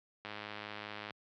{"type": "click train", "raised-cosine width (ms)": 0.3, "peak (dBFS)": -26, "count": 91, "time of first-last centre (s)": [0.25, 1.107], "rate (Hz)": 105, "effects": ["high-pass 100 Hz 12 dB/octave", "low-pass 5000 Hz 12 dB/octave"]}